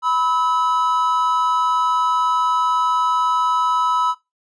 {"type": "tone pair together", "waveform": "triangle", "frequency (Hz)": [990, 1294], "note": ["B5", "E6"], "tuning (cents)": [4, -32], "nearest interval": "perfect fourth", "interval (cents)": 464, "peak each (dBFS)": -17, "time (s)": [0.02, 4.15], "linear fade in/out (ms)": 50, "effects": ["noise-tail reverb RT60 0.2 s tail -18 dB re dry", "resampled to 22050 Hz"]}